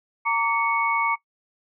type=tone cluster; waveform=sine; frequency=921 / 1152 / 2213 Hz; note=A#5 / D6 / C#7; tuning=-21 / -34 / -3 cents; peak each=-24 dBFS; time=0.25-1.16 s; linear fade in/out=20 ms; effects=noise-tail reverb RT60 0.1 s tail -20 dB re dry